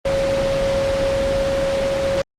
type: tone in noise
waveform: sine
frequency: 547 Hz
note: C#5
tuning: 23 cents flat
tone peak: -17 dBFS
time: 0.05-2.22 s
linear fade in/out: 5 ms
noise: pink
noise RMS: -24 dBFS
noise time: 0.05-2.22 s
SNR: +4 dB
effects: low-pass 5000 Hz 12 dB/octave + Opus 24 kbps